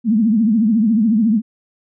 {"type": "tone with vibrato", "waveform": "sine", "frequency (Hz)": 220, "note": "A3", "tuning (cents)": 0, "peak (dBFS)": -11, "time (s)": [0.04, 1.42], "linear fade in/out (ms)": 50, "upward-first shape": "triangle", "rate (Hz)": 14, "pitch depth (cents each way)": 170, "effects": []}